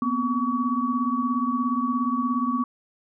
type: tone cluster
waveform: sine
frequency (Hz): 239.1 / 256.1 / 1132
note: A#3 / C4 / C#6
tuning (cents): +44 / -37 / +36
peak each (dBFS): -26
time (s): 0.02-2.64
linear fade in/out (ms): 2
effects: none